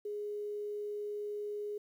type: tone with quantisation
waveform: sine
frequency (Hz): 415.3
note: G#4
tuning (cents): 0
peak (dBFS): -36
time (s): 0.05-1.78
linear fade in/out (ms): 5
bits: 11
effects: none